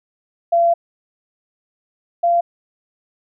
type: tone pair in turn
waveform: sine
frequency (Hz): 682 / 688.7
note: F5 / F5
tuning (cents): -41 / -24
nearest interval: unison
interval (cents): 17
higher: second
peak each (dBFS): -11 / -12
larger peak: first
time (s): 0.52-0.74 / 2.23-2.41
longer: first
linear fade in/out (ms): 10
effects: none